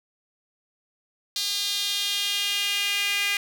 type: tone with high-pass filter sweep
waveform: sawtooth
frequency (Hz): 404.6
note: G#4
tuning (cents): -45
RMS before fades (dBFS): -26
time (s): 1.36-3.37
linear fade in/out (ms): 2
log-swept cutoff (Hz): 4100 to 2300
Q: 3.2
effects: none